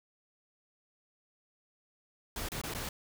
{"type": "noise with dropouts", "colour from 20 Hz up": "pink", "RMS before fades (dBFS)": -38, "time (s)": [2.36, 2.89], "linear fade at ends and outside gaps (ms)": 2, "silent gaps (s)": [[2.487, 2.518], [2.615, 2.636], [2.738, 2.748]], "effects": []}